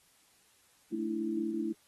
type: chord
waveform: sine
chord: A suspended fourth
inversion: none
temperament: just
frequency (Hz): 220 / 293.3 / 330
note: A3 / D4 / E4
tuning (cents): 0 / -2 / +2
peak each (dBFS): -36 / -39 / -33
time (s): 0.92-1.73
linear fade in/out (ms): 10
effects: white hiss -66 dBFS RMS until 1.87 s + AAC 32 kbps